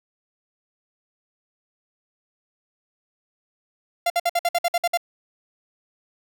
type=tone bursts; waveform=45% pulse; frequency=692 Hz; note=F5; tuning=16 cents flat; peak=-18 dBFS; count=10; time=4.06-4.974 s; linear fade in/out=5 ms; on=41 ms; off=56 ms; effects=none